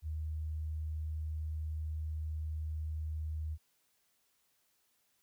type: tone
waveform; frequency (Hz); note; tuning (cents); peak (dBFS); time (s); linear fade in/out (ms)
sine; 77.78; D#2; 0; -35; 0.02-3.58; 50
effects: white hiss -75 dBFS RMS until 5.22 s